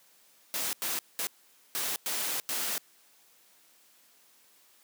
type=noise bursts at uneven times; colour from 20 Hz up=white; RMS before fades=-32 dBFS; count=6; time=0.54-0.73 / 0.82-0.99 / 1.19-1.27 / 1.75-1.96 / 2.06-2.4 / 2.49-2.78 s; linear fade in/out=0 ms; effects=white hiss -62 dBFS RMS until 4.83 s + high-pass 200 Hz 12 dB/octave